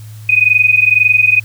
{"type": "tone pair together", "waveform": "sine", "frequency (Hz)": [2483, 2505], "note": ["D#7", "D#7"], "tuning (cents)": [-4, 11], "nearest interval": "unison", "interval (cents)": 15, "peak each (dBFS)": -10, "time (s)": [0.29, 1.4], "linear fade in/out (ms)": 5, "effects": ["added 108 Hz sine -29 dBFS peak until 1.44 s", "white hiss -44 dBFS RMS until 1.44 s"]}